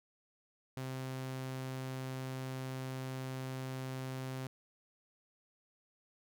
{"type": "tone", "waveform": "sawtooth", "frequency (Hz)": 130.81, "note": "C3", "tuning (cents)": 0, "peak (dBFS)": -35, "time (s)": [0.77, 4.47], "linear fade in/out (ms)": 0, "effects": []}